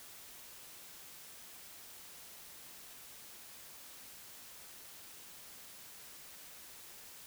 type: silence
effects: white hiss -53 dBFS RMS until 7.26 s